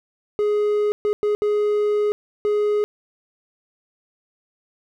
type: tone bursts at uneven times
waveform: triangle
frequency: 417.4 Hz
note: G#4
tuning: 9 cents sharp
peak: -15 dBFS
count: 5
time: 0.39-0.92 / 1.05-1.13 / 1.23-1.35 / 1.42-2.12 / 2.45-2.84 s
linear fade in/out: 0 ms
effects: none